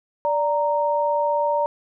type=tone pair together; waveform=sine; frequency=585.2 / 929 Hz; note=D5 / A#5; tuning=-6 / -6 cents; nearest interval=minor sixth; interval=800 cents; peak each=-21 dBFS; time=0.25-1.66 s; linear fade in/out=0 ms; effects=none